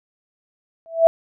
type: tone with exponential growth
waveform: sine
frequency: 659.3 Hz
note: E5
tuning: in tune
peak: -4 dBFS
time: 0.86-1.07 s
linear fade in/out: 0 ms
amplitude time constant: 45 ms
effects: none